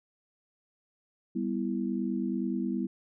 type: chord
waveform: sine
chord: E minor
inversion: first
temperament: just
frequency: 197.78 / 247.2 / 329.6 Hz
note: G3 / B3 / E4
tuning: +16 / +2 / 0 cents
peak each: -32 / -32 / -34 dBFS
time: 1.35-2.87 s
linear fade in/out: 10 ms
effects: none